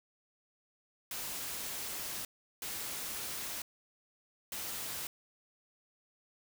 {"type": "noise bursts at uneven times", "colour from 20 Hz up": "white", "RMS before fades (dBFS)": -40, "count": 3, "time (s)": [[1.11, 2.25], [2.62, 3.62], [4.52, 5.07]], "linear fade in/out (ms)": 2, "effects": []}